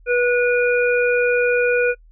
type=harmonic tone; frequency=487.3 Hz; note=B4; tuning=23 cents flat; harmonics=1 / 3 / 5; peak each=-16 / -21 / -23 dBFS; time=0.06-1.95 s; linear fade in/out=50 ms; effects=noise-tail reverb RT60 0.1 s tail -26 dB re dry + added 40 Hz sine -45 dBFS peak until 2.11 s